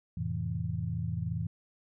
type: chord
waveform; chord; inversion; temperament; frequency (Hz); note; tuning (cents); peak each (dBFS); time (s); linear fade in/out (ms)
sine; F major seventh; none; equal; 87.31 / 110 / 130.81 / 164.81; F2 / A2 / C3 / E3; 0 / 0 / 0 / 0; -37 / -35 / -39 / -35; 0.17-1.47; 5
effects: none